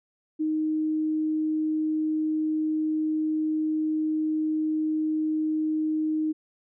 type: tone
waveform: sine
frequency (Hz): 311.1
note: D#4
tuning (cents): 0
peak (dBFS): -23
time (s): 0.39-6.33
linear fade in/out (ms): 20
effects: none